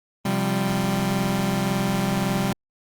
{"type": "chord", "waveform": "sawtooth", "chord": "C suspended fourth", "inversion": "none", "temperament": "just", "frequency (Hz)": [130.81, 174.42, 196.22], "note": ["C3", "F3", "G3"], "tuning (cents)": [0, -2, 2], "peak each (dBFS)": [-23, -23, -19], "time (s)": [0.25, 2.53], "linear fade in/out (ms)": 5, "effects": ["Opus 24 kbps"]}